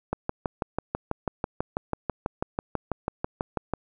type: click train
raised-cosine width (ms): 1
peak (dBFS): -12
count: 23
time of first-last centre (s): 0.13-3.737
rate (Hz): 6.1
effects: none